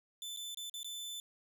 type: tone with dropouts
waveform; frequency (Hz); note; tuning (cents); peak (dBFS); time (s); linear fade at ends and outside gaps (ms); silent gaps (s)
sawtooth; 3520; A7; 0; -38; 0.22-1.2; 1; 0.364-0.371 / 0.546-0.572 / 0.697-0.74 / 0.831-0.845
effects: none